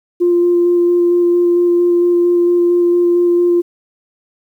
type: tone with vibrato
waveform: sine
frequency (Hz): 349.2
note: F4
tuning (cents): 0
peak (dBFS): -8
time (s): 0.2-3.62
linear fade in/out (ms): 20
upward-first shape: square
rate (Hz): 4.4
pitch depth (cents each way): 8
effects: tanh soft clip ceiling -4 dBFS + 8-bit